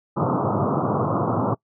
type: band-pass noise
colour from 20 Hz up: pink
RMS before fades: -22 dBFS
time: 0.16-1.55 s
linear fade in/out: 20 ms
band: 100 to 1300 Hz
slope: 96 dB/octave
effects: noise-tail reverb RT60 0.1 s tail -24 dB re dry